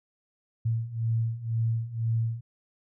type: beating tone pair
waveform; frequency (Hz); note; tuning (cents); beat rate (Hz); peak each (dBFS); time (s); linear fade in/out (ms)
sine; 112.8 / 114.8; A2 / A#2; +44 / -26; 2; -30 / -27; 0.65-2.41; 10
effects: none